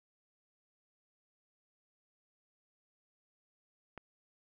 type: click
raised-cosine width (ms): 0.5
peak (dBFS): -30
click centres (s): 3.977
effects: none